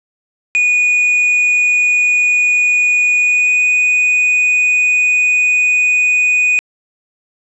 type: tone with pitch glide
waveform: triangle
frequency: 2463 to 2480 Hz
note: D#7 to D#7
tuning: -18 to -6 cents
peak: -8 dBFS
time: 0.55-6.59 s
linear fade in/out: 0 ms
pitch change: +12 cents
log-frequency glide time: 3.2-3.63 s
effects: resampled to 22050 Hz + 8-bit